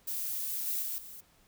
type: noise with level steps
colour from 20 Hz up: violet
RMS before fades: -35 / -33 / -36 / -47 dBFS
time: 0.07-1.21 s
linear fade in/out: 10 ms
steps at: 0.67 / 0.82 / 0.98 s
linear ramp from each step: 2 ms
effects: pink hiss -65 dBFS RMS until 1.47 s

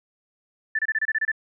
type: tone bursts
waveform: sine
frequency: 1760 Hz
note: A6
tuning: in tune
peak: -20 dBFS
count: 9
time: 0.75-1.317 s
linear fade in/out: 5 ms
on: 39 ms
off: 27 ms
effects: none

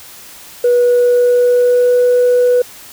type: tone with pitch glide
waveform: sine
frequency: 486.5 to 492.7 Hz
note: B4 to B4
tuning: -26 to -4 cents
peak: -6 dBFS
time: 0.64-2.62 s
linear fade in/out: 5 ms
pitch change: +22 cents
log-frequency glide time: 0.75-2.01 s
effects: tanh soft clip ceiling -5 dBFS + white hiss -36 dBFS RMS until 2.92 s

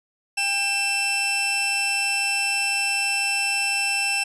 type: tone pair together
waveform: sawtooth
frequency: 795 / 2674 Hz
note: G5 / E7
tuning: +24 / +24 cents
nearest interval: octave + major sixth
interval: 2100 cents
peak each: -26 / -18 dBFS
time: 0.37-4.24 s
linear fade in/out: 10 ms
effects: resampled to 24000 Hz

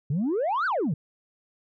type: exponential two-way sweep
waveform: sine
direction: up then down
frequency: 130.81 to 1575 to 130.81 Hz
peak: -21 dBFS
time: 0.1-0.94 s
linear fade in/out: 5 ms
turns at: 0.66 s
effects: tanh soft clip ceiling -21 dBFS

